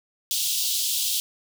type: high-pass noise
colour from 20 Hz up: pink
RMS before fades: -25 dBFS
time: 0.31-1.2 s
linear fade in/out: 0 ms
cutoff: 3100 Hz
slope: 48 dB/octave
effects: none